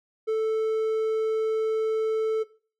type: tone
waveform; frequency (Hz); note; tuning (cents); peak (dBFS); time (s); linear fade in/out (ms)
triangle; 440; A4; 0; -20; 0.27-2.44; 20
effects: noise-tail reverb RT60 0.4 s tail -18 dB re dry